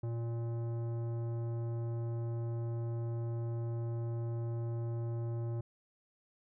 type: tone with tanh clipping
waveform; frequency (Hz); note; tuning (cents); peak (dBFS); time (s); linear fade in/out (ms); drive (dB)
triangle; 116.54; A#2; 0; -36; 0.03-5.61; 5; 18
effects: none